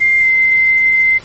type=tone with pitch glide; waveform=sine; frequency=2100 to 2076 Hz; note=C7 to C7; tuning=+6 to -14 cents; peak=-8 dBFS; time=0-1.19 s; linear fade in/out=20 ms; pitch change=-20 cents; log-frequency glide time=0.19-0.27 s; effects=pink hiss -37 dBFS RMS until 1.24 s + MP3 32 kbps